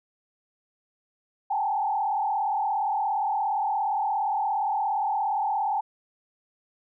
sine tone with frequency modulation, 830.6 Hz, G#5, in tune, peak -23 dBFS, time 1.5-5.81 s, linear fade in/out 10 ms, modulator 37.2 Hz, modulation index 1.6, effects none

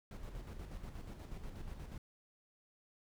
brown noise with tremolo, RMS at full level -45 dBFS, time 0.11-1.98 s, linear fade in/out 2 ms, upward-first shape square, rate 8.3 Hz, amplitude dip 45%, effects none

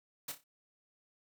white noise with echo, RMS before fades -40 dBFS, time 0.28-0.32 s, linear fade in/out 5 ms, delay 30 ms, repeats 4, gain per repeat -9 dB, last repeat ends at 0.44 s, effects high-pass 80 Hz 12 dB/octave

